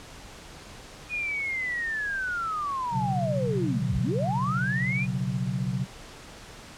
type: linear two-way sweep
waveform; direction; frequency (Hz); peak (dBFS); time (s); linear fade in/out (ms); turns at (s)
sine; down then up; 2487 to 49.04 to 2487; -27; 1.09-5.07; 50; 3.97
type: chord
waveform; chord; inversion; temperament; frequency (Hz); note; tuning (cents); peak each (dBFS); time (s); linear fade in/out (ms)
sine; B suspended second; none; equal; 123.47 / 138.59 / 185; B2 / C#3 / F#3; 0 / 0 / 0; -30; 2.91-5.87; 50
effects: pink hiss -45 dBFS RMS until 6.77 s + low-pass 8000 Hz 12 dB/octave